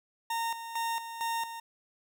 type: tone with tremolo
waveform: 40% pulse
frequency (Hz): 920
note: A#5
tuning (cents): -23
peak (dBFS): -29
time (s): 0.3-1.6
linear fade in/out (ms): 5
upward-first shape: square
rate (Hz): 2.2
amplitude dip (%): 65
effects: none